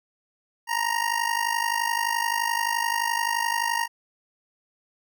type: tone with amplitude modulation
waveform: 25% pulse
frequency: 934 Hz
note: A#5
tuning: 3 cents sharp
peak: -16 dBFS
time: 0.67-3.88 s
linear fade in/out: 50 ms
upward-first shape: sine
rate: 51.6 Hz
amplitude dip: 80%
effects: none